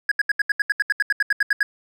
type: tone bursts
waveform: triangle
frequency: 1661.2 Hz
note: G#6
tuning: in tune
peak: -13 dBFS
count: 16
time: 0.09-1.63 s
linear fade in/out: 2 ms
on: 25 ms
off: 76 ms
effects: none